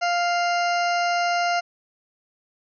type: harmonic tone with a mistuned harmonic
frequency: 698.5 Hz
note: F5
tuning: in tune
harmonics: 1 / 2 / 3 / 4 / 6 / 7 / 8 / 9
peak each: -21 / -27 / -31 / -33 / -37 / -38 / -39 / -40 dBFS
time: 0.01-1.61 s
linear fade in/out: 20 ms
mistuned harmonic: 8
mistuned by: -55 cents
effects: none